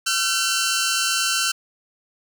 10% pulse tone pair together, 1358 / 1526.1 Hz, F6 / G6, -49 / -47 cents, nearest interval major second, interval 202 cents, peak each -14 dBFS, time 0.06-1.52 s, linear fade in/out 10 ms, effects none

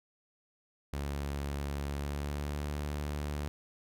sawtooth tone with pitch glide, 70.9 to 73.44 Hz, C#2 to D2, +40 to +1 cents, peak -30 dBFS, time 0.93-3.48 s, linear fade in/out 0 ms, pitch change +61 cents, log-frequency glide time 1.85-2.65 s, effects none

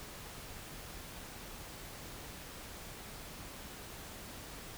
silence, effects pink hiss -48 dBFS RMS until 4.77 s

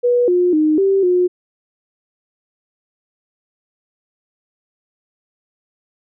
sine tone with pitch steps, 486.9 / 357.1 / 308.2 / 389.7 / 359.9 Hz, B4 / F4 / D#4 / G4 / F#4, -25 / +39 / -16 / -10 / -48 cents, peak -11 dBFS, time 0.03-1.28 s, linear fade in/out 20 ms, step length 250 ms, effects none

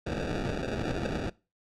white noise with sample-and-hold, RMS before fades -32 dBFS, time 0.06-1.3 s, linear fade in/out 10 ms, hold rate 1050 Hz, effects noise-tail reverb RT60 0.3 s tail -22 dB re dry + low-pass 5000 Hz 12 dB/octave

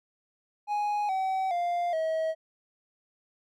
triangle tone with pitch steps, 830.6 / 761.7 / 698.4 / 640.5 Hz, G#5 / G5 / F5 / E5, 0 / -50 / 0 / -50 cents, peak -24 dBFS, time 0.67-2.35 s, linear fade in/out 50 ms, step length 420 ms, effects none

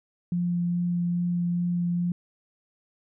sine tone with vibrato, 174.61 Hz, F3, in tune, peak -23 dBFS, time 0.32-2.12 s, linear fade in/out 2 ms, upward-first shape sine, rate 2.4 Hz, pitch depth 8 cents each way, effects none

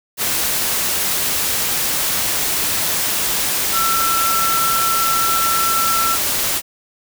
sine tone in noise, 1341 Hz, E6, 29 cents sharp, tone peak -17 dBFS, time 3.72-6.18 s, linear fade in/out 50 ms, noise white, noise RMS -19 dBFS, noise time 0.17-6.62 s, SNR -1 dB, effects none

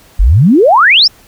sine exponential sweep, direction up, 40 to 5588 Hz, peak -3 dBFS, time 0.19-1.08 s, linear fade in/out 10 ms, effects pink hiss -43 dBFS RMS until 1.27 s

